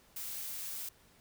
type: noise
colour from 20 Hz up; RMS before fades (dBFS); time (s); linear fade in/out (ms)
blue; -41; 0.16-0.89; 5
effects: pink hiss -64 dBFS RMS until 1.2 s